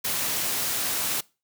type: noise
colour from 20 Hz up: white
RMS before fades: -27 dBFS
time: 0.04-1.21 s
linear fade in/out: 10 ms
effects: noise-tail reverb RT60 0.3 s tail -23 dB re dry + high-pass 80 Hz 12 dB/octave